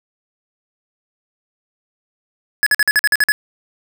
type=tone bursts; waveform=square; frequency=1700 Hz; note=G#6; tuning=40 cents sharp; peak=-11 dBFS; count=9; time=2.63-3.32 s; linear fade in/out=0 ms; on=34 ms; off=48 ms; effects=none